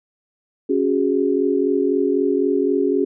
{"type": "chord", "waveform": "sine", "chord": "C# suspended fourth", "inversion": "none", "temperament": "equal with one note detuned", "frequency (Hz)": [277.2, 370, 413.9], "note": ["C#4", "F#4", "G#4"], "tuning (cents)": [0, 0, -6], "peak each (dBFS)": -20, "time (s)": [0.69, 3.05], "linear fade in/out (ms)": 10, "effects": []}